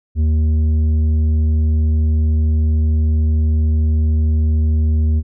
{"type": "tone with tanh clipping", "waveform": "triangle", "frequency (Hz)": 77.78, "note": "D#2", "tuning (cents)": 0, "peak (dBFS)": -13, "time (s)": [0.15, 5.23], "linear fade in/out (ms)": 50, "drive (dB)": 11, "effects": []}